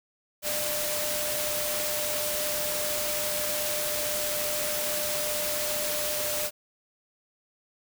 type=tone in noise; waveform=sine; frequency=599 Hz; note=D5; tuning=34 cents sharp; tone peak=-33 dBFS; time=0.42-6.51 s; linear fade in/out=50 ms; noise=white; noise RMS=-30 dBFS; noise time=0.42-6.51 s; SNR=-6 dB; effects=none